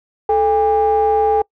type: ring-modulated tone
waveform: triangle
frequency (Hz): 185.9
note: F#3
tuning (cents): +8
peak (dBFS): -6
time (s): 0.29-1.42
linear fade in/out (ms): 5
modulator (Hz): 622
effects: noise-tail reverb RT60 0.1 s tail -26 dB re dry + tanh soft clip ceiling -3 dBFS